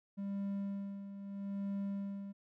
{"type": "tone with tremolo", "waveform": "triangle", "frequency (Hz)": 198.6, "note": "G3", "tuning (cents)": 23, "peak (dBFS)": -33, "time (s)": [0.17, 2.33], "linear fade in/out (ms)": 20, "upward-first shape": "sine", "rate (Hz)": 0.78, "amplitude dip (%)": 65, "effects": []}